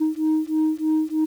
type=beating tone pair; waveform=sine; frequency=311.1 / 314.3 Hz; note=D#4 / D#4; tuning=0 / +18 cents; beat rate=3.2 Hz; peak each=-20 dBFS; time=0-1.26 s; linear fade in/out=20 ms; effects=tanh soft clip ceiling -15 dBFS + 8-bit